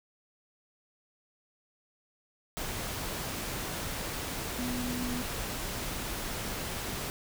sine tone in noise, 246.9 Hz, B3, in tune, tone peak -33 dBFS, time 4.59-5.22 s, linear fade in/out 0 ms, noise pink, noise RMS -36 dBFS, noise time 2.57-7.1 s, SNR 0 dB, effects none

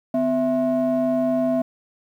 triangle ring-modulated tone, 202.8 Hz, G#3, 41 cents flat, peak -13 dBFS, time 0.14-1.62 s, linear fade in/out 5 ms, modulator 456 Hz, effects 9-bit

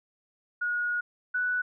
sine tone pair in turn, 1447 / 1481.7 Hz, F#6 / F#6, -39 / +2 cents, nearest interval unison, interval 41 cents, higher second, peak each -26 / -25 dBFS, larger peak second, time 0.61-1.01 / 1.34-1.62 s, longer first, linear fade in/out 10 ms, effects none

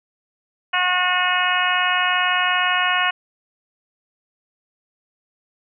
harmonic tone, 362.6 Hz, F#4, 35 cents flat, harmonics 2 / 3 / 4 / 5 / 6 / 7 / 8, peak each -25 / -23 / -23 / -24 / -28 / -25 / -24 dBFS, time 0.73-3.11 s, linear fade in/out 10 ms, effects none

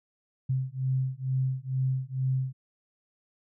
sine beating tone pair, 130 / 132.2 Hz, C3 / C3, -11 / +18 cents, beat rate 2.2 Hz, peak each -29 dBFS, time 0.49-2.53 s, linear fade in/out 10 ms, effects none

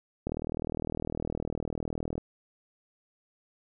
click train, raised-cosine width 2 ms, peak -19 dBFS, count 77, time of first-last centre 0.27-2.18 s, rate 39.8 Hz, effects none

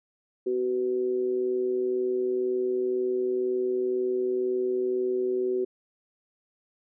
sine tone with amplitude modulation, 375.5 Hz, F#4, 26 cents sharp, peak -21 dBFS, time 0.46-5.65 s, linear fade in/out 10 ms, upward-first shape sine, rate 122 Hz, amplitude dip 60%, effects none

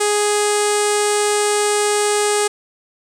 sawtooth tone with low-pass filter, 415.3 Hz, G#4, in tune, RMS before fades -17 dBFS, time 0-2.48 s, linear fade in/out 10 ms, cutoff 8600 Hz, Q 4.9, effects 8-bit

